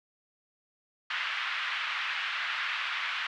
pink band-pass noise, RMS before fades -33 dBFS, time 1.1-3.27 s, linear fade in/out 5 ms, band 1300 to 3200 Hz, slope 24 dB/octave, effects none

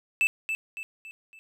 triangle tone with echo, 2637 Hz, E7, in tune, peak -18 dBFS, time 0.21-0.27 s, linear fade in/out 0 ms, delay 280 ms, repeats 4, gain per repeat -7 dB, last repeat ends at 1.39 s, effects none

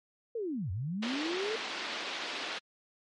sine linear two-way sweep, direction down then up, 480.6 to 83.6 to 452.6 Hz, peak -32 dBFS, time 0.35-1.56 s, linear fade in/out 5 ms, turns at 0.71 s
white band-pass noise, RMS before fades -38 dBFS, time 1.02-2.59 s, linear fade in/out 10 ms, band 240 to 4100 Hz, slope 24 dB/octave
effects MP3 48 kbps

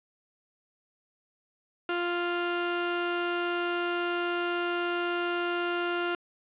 sawtooth tone pair together, 349.1 / 698.2 Hz, F4 / F5, -1 / -1 cents, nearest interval octave, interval 1200 cents, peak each -25 dBFS, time 1.89-6.15 s, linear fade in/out 2 ms, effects resampled to 8000 Hz + 9-bit

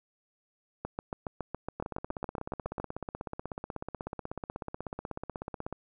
two click trains, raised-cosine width 1 ms, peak -20 / -22 dBFS, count 15 / 65, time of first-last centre 0.85-2.8 / 1.8-5.726 s, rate 7.18 / 16.3 Hz, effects none

